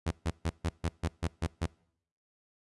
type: tone bursts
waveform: sawtooth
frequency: 83.1 Hz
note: E2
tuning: 15 cents sharp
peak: -24 dBFS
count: 9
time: 0.06-1.666 s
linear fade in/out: 10 ms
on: 54 ms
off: 140 ms
effects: noise-tail reverb RT60 0.7 s tail -25 dB re dry + resampled to 24000 Hz